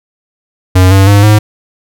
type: tone with pitch steps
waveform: square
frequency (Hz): 92.5 / 96.87 / 101.46 / 106.25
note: F#2 / G2 / G#2 / G#2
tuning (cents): 0 / -20 / -40 / +40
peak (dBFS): -3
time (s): 0.75-1.39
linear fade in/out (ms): 10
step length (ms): 160
effects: none